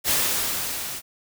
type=noise with level ramp; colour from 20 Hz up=white; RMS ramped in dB=-20 to -33 dBFS; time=0.04-1.02 s; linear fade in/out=50 ms; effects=none